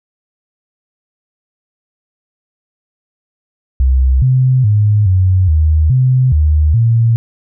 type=tone with pitch steps; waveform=sine; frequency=65 / 129.1 / 104.9 / 92.9 / 77.9 / 128.7 / 76.2 / 115.2 Hz; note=C2 / C3 / G#2 / F#2 / D#2 / C3 / D#2 / A#2; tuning=-11 / -23 / +18 / +7 / +3 / -28 / -36 / -20 cents; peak=-7 dBFS; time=3.8-7.16 s; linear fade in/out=0 ms; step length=420 ms; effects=none